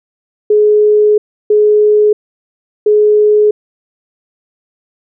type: tone bursts at uneven times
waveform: sine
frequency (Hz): 421.4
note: G#4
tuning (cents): +25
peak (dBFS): -5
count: 3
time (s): 0.5-1.18 / 1.5-2.13 / 2.86-3.51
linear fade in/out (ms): 5
effects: none